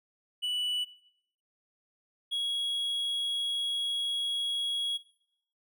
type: tone pair in turn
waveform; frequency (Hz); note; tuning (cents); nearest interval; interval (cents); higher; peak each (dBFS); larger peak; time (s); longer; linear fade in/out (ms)
triangle; 2960 / 3322; F#7 / G#7; 0 / 0; major second; 200; second; -27; neither; 0.42-0.85 / 2.31-4.98; second; 20
effects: noise-tail reverb RT60 0.7 s tail -17 dB re dry